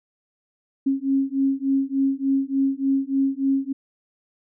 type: beating tone pair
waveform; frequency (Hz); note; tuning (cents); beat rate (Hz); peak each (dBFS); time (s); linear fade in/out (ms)
sine; 269.9 / 273.3; C#4 / C#4; -46 / -24; 3.4; -22; 0.86-3.73; 10
effects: none